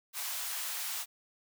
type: high-pass noise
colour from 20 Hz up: white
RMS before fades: -37 dBFS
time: 0.13-1.06 s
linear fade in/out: 50 ms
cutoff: 720 Hz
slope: 24 dB/octave
effects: none